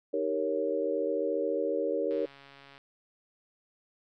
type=chord; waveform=sine; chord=Eb dominant seventh; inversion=none; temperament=equal; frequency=311.1 / 392 / 466.2 / 554.4 Hz; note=Eb4 / G4 / Bb4 / Db5; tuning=0 / 0 / 0 / 0 cents; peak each=-35 / -34 / -31 / -32 dBFS; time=0.13-2.26 s; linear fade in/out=10 ms
type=click train; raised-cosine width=0.3 ms; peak=-36 dBFS; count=94; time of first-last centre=2.11-2.779 s; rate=139 Hz
effects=none